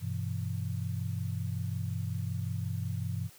sine chord, E minor, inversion first, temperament equal, 98 / 123.47 / 164.81 Hz, G2 / B2 / E3, 0 / 0 / 0 cents, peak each -34 / -36 / -38 dBFS, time 0-3.3 s, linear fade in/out 50 ms, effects white hiss -56 dBFS RMS until 3.38 s

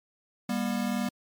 square tone pair together, 198.82 / 240.5 Hz, G3 / B3, +25 / -46 cents, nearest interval minor third, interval 329 cents, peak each -31 / -30 dBFS, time 0.49-1.09 s, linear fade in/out 5 ms, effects MP3 96 kbps

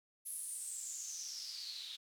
white noise with band-pass filter sweep, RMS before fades -45 dBFS, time 0.25-1.97 s, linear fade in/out 20 ms, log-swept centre 11000 to 3600 Hz, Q 8, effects none

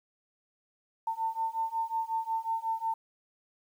sine beating tone pair, 897 / 902.5 Hz, A5 / A5, +33 / +44 cents, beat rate 5.5 Hz, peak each -33 / -32 dBFS, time 1.07-2.94 s, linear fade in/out 5 ms, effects 10-bit

